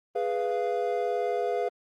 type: chord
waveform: triangle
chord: F diminished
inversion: first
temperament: equal with one note detuned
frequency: 415.3 / 493.9 / 693.2 Hz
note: Ab4 / Cb5 / F5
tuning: 0 / 0 / -13 cents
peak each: -28 dBFS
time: 0.15-1.69 s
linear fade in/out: 10 ms
effects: Opus 32 kbps